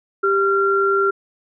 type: tone pair together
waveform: sine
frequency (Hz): 393.6 / 1376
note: G4 / F6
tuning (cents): +7 / -26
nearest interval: octave + minor seventh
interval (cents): 2167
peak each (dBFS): -17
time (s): 0.23-1.11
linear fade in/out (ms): 10
effects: none